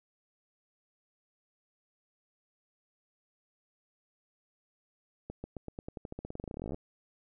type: accelerating click train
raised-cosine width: 2 ms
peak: -26 dBFS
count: 29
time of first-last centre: 5.3-6.745 s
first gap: 140 ms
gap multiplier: 0.91
effects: none